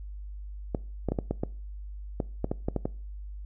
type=clicks; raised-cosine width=2 ms; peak=-14 dBFS; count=12; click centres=0.748 / 1.087 / 1.12 / 1.188 / 1.31 / 1.435 / 2.202 / 2.444 / 2.515 / 2.685 / 2.763 / 2.855 s; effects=noise-tail reverb RT60 0.4 s tail -22 dB re dry + added 50 Hz sine -37 dBFS peak until 3.45 s